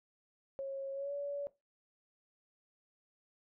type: tone with pitch glide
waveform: sine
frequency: 545 to 569.8 Hz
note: C#5 to C#5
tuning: -29 to +48 cents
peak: -36 dBFS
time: 0.59-1.47 s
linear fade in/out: 0 ms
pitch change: +77 cents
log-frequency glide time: 0.93-1.13 s
effects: noise-tail reverb RT60 0.2 s tail -17 dB re dry